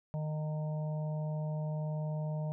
harmonic tone, 153.5 Hz, D#3, 23 cents flat, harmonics 1 / 3 / 4 / 5 / 6, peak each -33 / -53 / -43 / -55 / -51 dBFS, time 0.14-2.52 s, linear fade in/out 0 ms, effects none

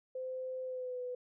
sine tone with pitch glide, 515 to 497.5 Hz, C5 to B4, -28 to +13 cents, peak -37 dBFS, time 0.15-1.15 s, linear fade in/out 5 ms, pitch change -59 cents, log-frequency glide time 0.64-1.01 s, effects none

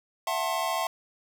square chord, F# half-diminished seventh, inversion third, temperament just, 666 / 740 / 888 / 1065.6 Hz, E5 / F#5 / A5 / C6, +18 / 0 / +16 / +31 cents, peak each -32 / -34 / -34 / -32 dBFS, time 0.27-0.87 s, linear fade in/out 2 ms, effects none

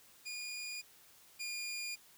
20% pulse tone pair in turn, 2438 / 2420 Hz, D#7 / D#7, -36 / -49 cents, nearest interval unison, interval 13 cents, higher first, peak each -36 / -34 dBFS, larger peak second, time 0.25-0.82 / 1.39-1.96 s, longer neither, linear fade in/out 20 ms, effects white hiss -62 dBFS RMS until 2.17 s

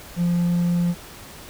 triangle tone, 173.8 Hz, F3, 8 cents flat, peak -15 dBFS, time 0.16-0.95 s, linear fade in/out 50 ms, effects tanh soft clip ceiling -11 dBFS + pink hiss -41 dBFS RMS until 1.49 s

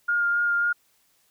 sine tone with vibrato, 1412 Hz, F6, 19 cents sharp, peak -20 dBFS, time 0.08-0.73 s, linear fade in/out 10 ms, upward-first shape sine, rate 3.7 Hz, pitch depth 13 cents each way, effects white hiss -65 dBFS RMS until 1.3 s

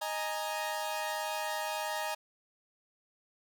sawtooth chord, D# suspended fourth, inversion none, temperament equal, 622.3 / 830.6 / 932.3 Hz, D#5 / G#5 / A#5, 0 / 0 / 0 cents, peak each -34 dBFS, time 0.01-2.15 s, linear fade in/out 10 ms, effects none

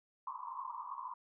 pink band-pass noise, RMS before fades -44 dBFS, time 0.27-1.14 s, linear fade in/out 2 ms, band 950 to 1100 Hz, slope 96 dB/octave, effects none

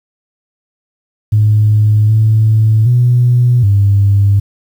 sine tone with pitch steps, 106.5 / 109.5 / 122.3 / 100.1 Hz, G#2 / A2 / B2 / G2, +44 / -8 / -16 / +37 cents, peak -5 dBFS, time 1.32-4.4 s, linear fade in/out 10 ms, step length 770 ms, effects tanh soft clip ceiling -1 dBFS + 7-bit

